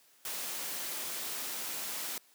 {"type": "noise", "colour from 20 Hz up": "white", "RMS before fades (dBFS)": -38, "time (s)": [0.25, 2.18], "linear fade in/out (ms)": 2, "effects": ["white hiss -64 dBFS RMS until 2.34 s", "high-pass 200 Hz 12 dB/octave"]}